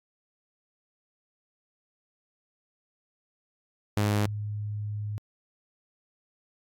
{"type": "tone pair in turn", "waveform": ["sawtooth", "sine"], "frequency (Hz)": [103.83, 104.61], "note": ["G#2", "G#2"], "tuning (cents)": [0, 13], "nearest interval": "unison", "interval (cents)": 13, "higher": "second", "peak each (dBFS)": [-19, -30], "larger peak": "first", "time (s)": [[3.97, 4.26], [4.26, 5.18]], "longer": "second", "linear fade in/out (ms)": 0, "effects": ["AAC 64 kbps"]}